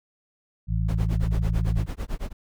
harmonic tone, 55 Hz, A1, in tune, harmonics 1 / 2 / 3, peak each -24 / -26 / -29 dBFS, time 0.67-1.87 s, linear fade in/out 50 ms
brown noise with tremolo, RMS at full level -27 dBFS, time 0.88-2.33 s, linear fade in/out 10 ms, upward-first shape sine, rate 9 Hz, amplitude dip 100%
effects none

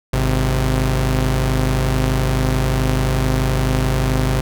sawtooth tone pair together, 51.53 / 130 Hz, G#1 / C3, -13 / -11 cents, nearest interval octave + major third, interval 1602 cents, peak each -14 dBFS, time 0.13-4.41 s, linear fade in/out 5 ms, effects none

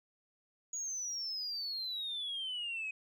sine exponential sweep, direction down, 6800 to 2518 Hz, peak -35 dBFS, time 0.73-2.91 s, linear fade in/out 5 ms, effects tanh soft clip ceiling -33 dBFS

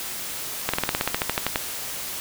slowing click train, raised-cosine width 0.3 ms, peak -5 dBFS, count 14, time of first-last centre 0.69-1.559 s, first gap 46 ms, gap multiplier 1.06, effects white hiss -32 dBFS RMS until 2.2 s

